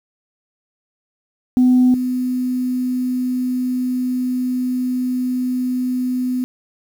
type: tone with level steps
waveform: sine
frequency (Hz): 251.8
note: B3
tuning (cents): +34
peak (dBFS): -8 / -17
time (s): 1.57-6.44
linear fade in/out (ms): 0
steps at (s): 1.94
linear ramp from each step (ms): 2
effects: tanh soft clip ceiling -6 dBFS + 7-bit